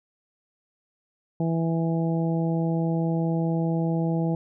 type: harmonic tone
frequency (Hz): 164.81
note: E3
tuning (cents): 0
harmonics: 1 / 2 / 3 / 4 / 5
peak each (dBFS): -23 / -29 / -33 / -35 / -37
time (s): 1.4-4.35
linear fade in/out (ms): 2
effects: none